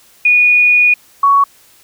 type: tone pair in turn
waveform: sine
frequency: 2457 / 1118.1 Hz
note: D#7 / C#6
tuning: -22 / +15 cents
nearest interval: octave + major second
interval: 1363 cents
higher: first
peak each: -6 dBFS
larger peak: neither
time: 0.25-0.94 / 1.23-1.44 s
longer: first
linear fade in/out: 5 ms
effects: white hiss -47 dBFS RMS until 1.83 s